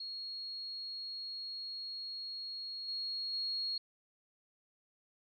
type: tone with level steps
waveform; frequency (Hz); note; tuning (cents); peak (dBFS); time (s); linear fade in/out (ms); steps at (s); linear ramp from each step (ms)
sine; 4300; C8; +47; -40 / -36 / -34; 0-3.78; 5; 2.88 / 3.33; 5
effects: none